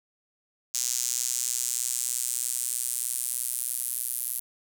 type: tone with high-pass filter sweep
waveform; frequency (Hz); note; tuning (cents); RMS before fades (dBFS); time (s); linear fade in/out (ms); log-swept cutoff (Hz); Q
square; 61.6; B1; -4; -30; 0.74-4.4; 5; 6600 to 11000; 2.6
effects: none